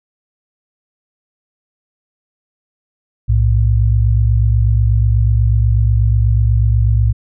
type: tone pair together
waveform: sine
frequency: 61.82 / 110 Hz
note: B1 / A2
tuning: +2 / 0 cents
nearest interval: minor seventh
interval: 998 cents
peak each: -12 dBFS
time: 3.28-7.13 s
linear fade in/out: 20 ms
effects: none